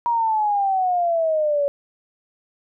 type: exponential sweep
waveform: sine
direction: down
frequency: 956 to 562 Hz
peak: -17 dBFS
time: 0.06-1.68 s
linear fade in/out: 0 ms
effects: none